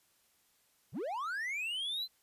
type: linear sweep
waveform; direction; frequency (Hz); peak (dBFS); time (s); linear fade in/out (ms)
triangle; up; 80 to 4134; -33; 0.92-2.08; 50
effects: white hiss -71 dBFS RMS until 2.22 s + resampled to 32000 Hz